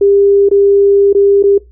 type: tone with dropouts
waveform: sine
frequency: 399.8 Hz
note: G4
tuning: 34 cents sharp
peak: -5 dBFS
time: 0.01-1.58 s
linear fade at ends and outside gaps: 5 ms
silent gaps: 0.489-0.512 / 1.129-1.148 / 1.427-1.437 s
effects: noise-tail reverb RT60 0.2 s tail -20 dB re dry + added 60 Hz sine -38 dBFS peak until 1.71 s

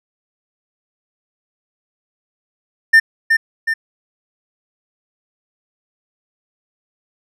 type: tone with echo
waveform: triangle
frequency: 1800 Hz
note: A6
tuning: 39 cents sharp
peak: -3 dBFS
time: 2.93-3 s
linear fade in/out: 10 ms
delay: 370 ms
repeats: 2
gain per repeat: -5 dB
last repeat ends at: 3.74 s
effects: none

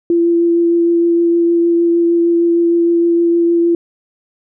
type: tone with vibrato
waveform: sine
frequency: 340 Hz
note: F4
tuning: 46 cents flat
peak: -9 dBFS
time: 0.1-3.75 s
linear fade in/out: 2 ms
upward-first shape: triangle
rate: 6.5 Hz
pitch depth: 12 cents each way
effects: none

